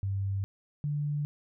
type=tone pair in turn; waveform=sine; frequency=98 / 146.83 Hz; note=G2 / D3; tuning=0 / 0 cents; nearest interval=perfect fifth; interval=700 cents; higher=second; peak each=-28 dBFS; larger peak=neither; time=0.03-0.44 / 0.84-1.25 s; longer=neither; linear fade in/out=0 ms; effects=none